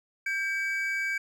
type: tone pair together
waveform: triangle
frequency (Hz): 1587 / 2281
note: G6 / C#7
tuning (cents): +21 / +49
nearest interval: tritone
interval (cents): 628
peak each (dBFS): -29 / -28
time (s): 0.26-1.18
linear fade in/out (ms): 5
effects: none